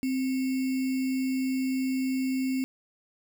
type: tone with sample-and-hold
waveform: sine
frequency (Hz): 261.6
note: C4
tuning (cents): 0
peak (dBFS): -25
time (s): 0.03-2.64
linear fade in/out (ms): 0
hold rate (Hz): 2450
effects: none